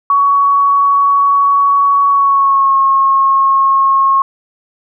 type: tone with pitch glide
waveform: sine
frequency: 1122 to 1085.7 Hz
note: C#6 to C#6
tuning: +21 to -36 cents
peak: -7 dBFS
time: 0.1-4.22 s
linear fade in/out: 2 ms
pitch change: -57 cents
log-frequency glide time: 2.09-2.76 s
effects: none